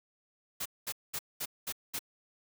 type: noise bursts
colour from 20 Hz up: white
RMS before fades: -36 dBFS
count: 6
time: 0.6-1.992 s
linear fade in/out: 10 ms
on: 57 ms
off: 210 ms
effects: none